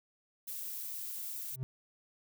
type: noise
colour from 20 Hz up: violet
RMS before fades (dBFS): -41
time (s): 0.47-1.56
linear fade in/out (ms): 10
type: tone with exponential growth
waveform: triangle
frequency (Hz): 130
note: C3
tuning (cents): -11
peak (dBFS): -28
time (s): 1.5-1.63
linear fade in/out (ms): 0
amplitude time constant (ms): 27
effects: none